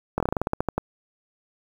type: slowing click train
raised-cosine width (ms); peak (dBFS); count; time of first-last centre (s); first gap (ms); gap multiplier
1; -9; 13; 0.18-0.78; 22; 1.14
effects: 7-bit